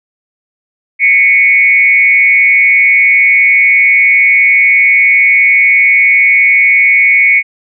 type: tone with frequency modulation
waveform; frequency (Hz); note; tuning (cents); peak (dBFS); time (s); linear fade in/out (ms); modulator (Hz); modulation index
sine; 2217; C#7; 0; -4; 0.99-7.43; 50; 189; 0.6
effects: none